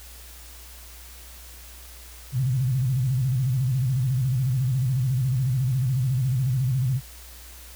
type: tone with vibrato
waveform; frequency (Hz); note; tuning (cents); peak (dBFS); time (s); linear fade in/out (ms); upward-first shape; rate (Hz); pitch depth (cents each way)
sine; 128.9; C3; -26; -20; 2.32-7.01; 50; square; 14; 100
effects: added 60 Hz sine -44 dBFS peak until 7.75 s + white hiss -46 dBFS RMS until 7.75 s